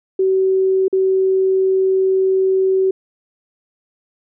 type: tone with dropouts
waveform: sine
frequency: 380.1 Hz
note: F#4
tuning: 47 cents sharp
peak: -12 dBFS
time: 0.19-2.91 s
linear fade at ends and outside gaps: 5 ms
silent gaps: 0.882-0.927 s
effects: none